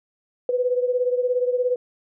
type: beating tone pair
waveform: sine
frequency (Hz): 493.9 / 510.9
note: B4 / C5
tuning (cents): 0 / -41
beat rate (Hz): 17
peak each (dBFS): -20 / -25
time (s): 0.49-1.76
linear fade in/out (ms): 2
effects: none